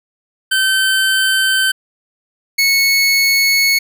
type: tone pair in turn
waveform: 25% pulse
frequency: 1543 / 2201 Hz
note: G6 / C#7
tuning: -28 / -13 cents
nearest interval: tritone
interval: 615 cents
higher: second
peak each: -8 / -7 dBFS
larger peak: second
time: 0.51-1.72 / 2.58-3.79 s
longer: neither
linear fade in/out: 10 ms
effects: none